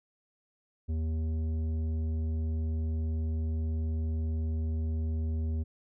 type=tone with tanh clipping; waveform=triangle; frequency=79.6 Hz; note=D#2; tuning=40 cents sharp; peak=-30 dBFS; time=0.88-5.64 s; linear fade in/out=20 ms; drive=14 dB; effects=none